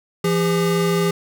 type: tone pair together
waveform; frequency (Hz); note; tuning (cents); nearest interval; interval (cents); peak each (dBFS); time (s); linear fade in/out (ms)
square; 169.78 / 403.8; F3 / G#4; -49 / -49; octave + minor third; 1500; -20; 0.24-1.11; 5
effects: none